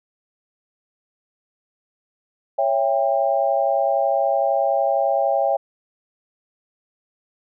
sine chord, C# diminished, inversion none, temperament just, 554.4 / 665.2 / 798.3 Hz, C#5 / E5 / G5, 0 / +16 / +31 cents, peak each -21 dBFS, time 2.58-5.57 s, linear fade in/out 10 ms, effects none

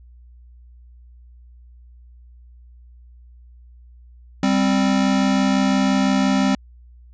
square tone pair together, 196.58 / 262.4 Hz, G3 / C4, +5 / +5 cents, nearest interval perfect fourth, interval 500 cents, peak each -19 dBFS, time 4.43-6.55 s, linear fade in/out 2 ms, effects added 60 Hz sine -43 dBFS peak until 7.13 s + resampled to 16000 Hz

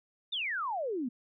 sine exponential sweep, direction down, 3729 to 227.9 Hz, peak -31 dBFS, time 0.32-1.09 s, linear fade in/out 10 ms, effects none

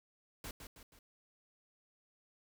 pink noise with echo, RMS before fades -45 dBFS, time 0.44-0.51 s, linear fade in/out 2 ms, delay 160 ms, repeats 3, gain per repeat -6 dB, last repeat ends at 0.99 s, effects none

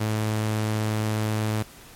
sawtooth tone, 108.2 Hz, A2, 29 cents flat, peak -19 dBFS, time 0-1.63 s, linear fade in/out 10 ms, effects pink hiss -47 dBFS RMS until 1.95 s + MP3 64 kbps

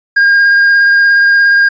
triangle tone with vibrato, 1616 Hz, G#6, 48 cents flat, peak -3 dBFS, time 0.16-1.69 s, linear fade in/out 10 ms, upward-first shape sine, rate 17 Hz, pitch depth 9 cents each way, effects resampled to 16000 Hz

